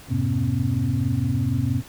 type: tone cluster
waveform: sine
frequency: 86.1 / 103.3 / 127.7 / 243.3 / 269.6 Hz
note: F2 / G#2 / C3 / B3 / C#4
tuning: -24 / -9 / -42 / -26 / -48 cents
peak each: -30 / -25 / -23 / -29 / -28 dBFS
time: 0.08-1.83 s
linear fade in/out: 50 ms
effects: pink hiss -45 dBFS RMS until 1.88 s